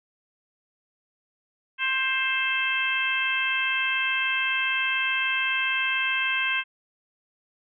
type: harmonic tone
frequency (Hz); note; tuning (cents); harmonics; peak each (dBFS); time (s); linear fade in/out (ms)
527; C5; +12; 2 / 3 / 4 / 5 / 6; -33 / -28 / -30 / -26 / -32; 1.78-6.64; 50
effects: none